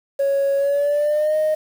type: tone with pitch glide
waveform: sine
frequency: 554.4 to 618.7 Hz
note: C#5 to D#5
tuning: 0 to -10 cents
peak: -14 dBFS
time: 0.19-1.55 s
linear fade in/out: 10 ms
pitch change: +190 cents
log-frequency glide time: 0.57-1.36 s
effects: tanh soft clip ceiling -14 dBFS + 7-bit